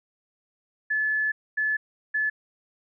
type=tone bursts at uneven times; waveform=sine; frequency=1726 Hz; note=A6; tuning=34 cents flat; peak=-22 dBFS; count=3; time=0.9-1.32 / 1.57-1.77 / 2.14-2.3 s; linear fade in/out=10 ms; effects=none